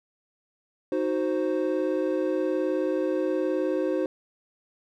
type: chord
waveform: triangle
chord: C diminished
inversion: first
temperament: equal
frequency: 311.1 / 370 / 523.3 Hz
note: Eb4 / Gb4 / C5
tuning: 0 / 0 / 0 cents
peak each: -26 dBFS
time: 0.92-4.06 s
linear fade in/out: 2 ms
effects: none